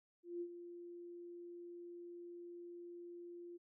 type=tone with ADSR envelope; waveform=sine; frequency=347.4 Hz; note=F4; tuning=9 cents flat; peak=-39 dBFS; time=0.23-3.58 s; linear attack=180 ms; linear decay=67 ms; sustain=-10 dB; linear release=20 ms; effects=none